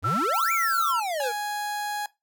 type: exponential two-way sweep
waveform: square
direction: up then down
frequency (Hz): 83.9 to 2400 to 444.8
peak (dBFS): -27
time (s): 0.02-1.33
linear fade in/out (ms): 50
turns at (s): 0.52
type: tone with pitch glide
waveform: sine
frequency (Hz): 1338 to 1348.1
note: E6 to E6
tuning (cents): +25 to +38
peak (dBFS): -23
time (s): 0.04-1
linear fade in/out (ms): 5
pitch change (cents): +13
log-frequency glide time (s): 0.31-0.59
type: noise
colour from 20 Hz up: violet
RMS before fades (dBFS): -36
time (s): 0.33-0.93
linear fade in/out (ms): 20
type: tone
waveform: 30% pulse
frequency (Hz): 830.6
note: G#5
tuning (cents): 0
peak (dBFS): -25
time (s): 1.2-2.06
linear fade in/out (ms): 2
effects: noise-tail reverb RT60 0.2 s tail -19 dB re dry